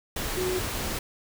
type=tone in noise; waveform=sine; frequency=367.6 Hz; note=F#4; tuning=11 cents flat; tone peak=-26 dBFS; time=0.37-0.59 s; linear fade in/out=5 ms; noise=pink; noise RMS=-31 dBFS; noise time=0.16-0.99 s; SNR=+2 dB; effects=none